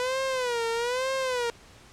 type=tone with vibrato; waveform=sawtooth; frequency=493.9 Hz; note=B4; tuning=in tune; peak=-22 dBFS; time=0-1.5 s; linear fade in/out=0 ms; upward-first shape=sine; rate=1.1 Hz; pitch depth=130 cents each way; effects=pink hiss -52 dBFS RMS until 1.92 s + low-pass 8000 Hz 12 dB/octave